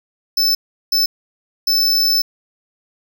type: tone bursts at uneven times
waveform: square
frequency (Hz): 5274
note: E8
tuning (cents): 0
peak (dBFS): -13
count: 3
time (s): 0.37-0.55 / 0.92-1.06 / 1.67-2.22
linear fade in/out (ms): 5
effects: none